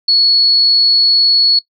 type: tone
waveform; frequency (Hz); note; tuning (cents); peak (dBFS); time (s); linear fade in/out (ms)
sine; 4381; C#8; -21; -8; 0.08-1.59; 5
effects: noise-tail reverb RT60 0.1 s tail -19 dB re dry